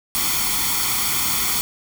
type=noise with comb filter; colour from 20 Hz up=white; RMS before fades=-21 dBFS; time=0.15-1.61 s; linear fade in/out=0 ms; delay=0.9 ms; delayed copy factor=+0.7; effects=none